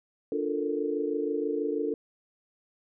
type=chord; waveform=sine; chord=Bb major seventh; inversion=first; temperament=equal; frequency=293.7 / 349.2 / 440 / 466.2 Hz; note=D4 / F4 / A4 / Bb4; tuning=0 / 0 / 0 / 0 cents; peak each=-32 / -34 / -30 / -35 dBFS; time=0.32-1.94 s; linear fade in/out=2 ms; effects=none